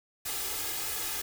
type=noise with comb filter; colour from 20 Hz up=white; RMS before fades=-34 dBFS; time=0.25-1.22 s; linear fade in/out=10 ms; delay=2.4 ms; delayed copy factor=+0.9; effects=none